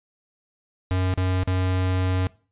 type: tone with dropouts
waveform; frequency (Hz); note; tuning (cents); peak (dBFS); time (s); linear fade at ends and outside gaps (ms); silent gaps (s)
square; 92.5; F#2; 0; -21; 0.91-2.27; 0; 1.139-1.176 / 1.434-1.475
effects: noise-tail reverb RT60 0.4 s tail -22 dB re dry + resampled to 8000 Hz